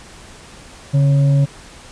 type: tone with frequency modulation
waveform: sine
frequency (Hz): 141.8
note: C#3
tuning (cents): +40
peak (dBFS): -10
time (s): 0.93-1.46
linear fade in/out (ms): 20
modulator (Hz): 413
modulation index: 0.27
effects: pink hiss -40 dBFS RMS until 1.91 s + resampled to 22050 Hz